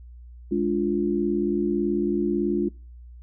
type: chord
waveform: sine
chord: D diminished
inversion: second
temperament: equal with one note detuned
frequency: 207.7 / 291 / 349.2 Hz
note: Ab3 / D4 / F4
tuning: 0 / -16 / 0 cents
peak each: -26 / -26 / -24 dBFS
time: 0.51-2.69 s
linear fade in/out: 10 ms
effects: noise-tail reverb RT60 0.4 s tail -26 dB re dry + added 60 Hz sine -41 dBFS peak until 3.22 s